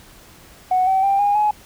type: tone with pitch steps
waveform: sine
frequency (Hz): 740 / 764.3 / 789.5 / 815.4 / 842.2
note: F#5 / G5 / G5 / G#5 / G#5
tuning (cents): 0 / -44 / +12 / -32 / +24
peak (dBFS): -13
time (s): 0.71-1.51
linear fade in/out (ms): 5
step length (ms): 160
effects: tanh soft clip ceiling -9 dBFS + pink hiss -46 dBFS RMS until 1.65 s